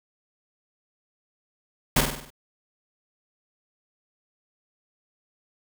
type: noise with echo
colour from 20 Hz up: pink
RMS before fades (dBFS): -19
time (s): 1.96-2.01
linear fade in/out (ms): 5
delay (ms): 49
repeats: 6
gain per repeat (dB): -5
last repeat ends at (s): 2.304
effects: none